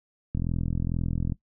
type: click train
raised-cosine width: 5 ms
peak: -16 dBFS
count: 42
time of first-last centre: 0.35-1.322 s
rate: 42.2 Hz
effects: noise-tail reverb RT60 0.1 s tail -17 dB re dry